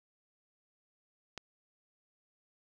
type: click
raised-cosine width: 0.2 ms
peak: -23 dBFS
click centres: 1.377 s
effects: 9-bit